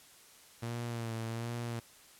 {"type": "tone with vibrato", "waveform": "sawtooth", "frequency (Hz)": 116.1, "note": "A#2", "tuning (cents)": -7, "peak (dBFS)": -32, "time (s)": [0.62, 1.8], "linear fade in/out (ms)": 10, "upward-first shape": "sine", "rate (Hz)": 1.3, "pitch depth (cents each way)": 44, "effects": ["white hiss -58 dBFS RMS until 2.19 s", "low-pass 12000 Hz 12 dB/octave"]}